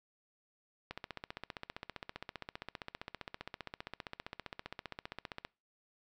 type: click train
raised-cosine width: 0.3 ms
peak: -25 dBFS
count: 70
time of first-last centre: 0.91-5.449 s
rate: 15.2 Hz
effects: noise-tail reverb RT60 0.3 s tail -24 dB re dry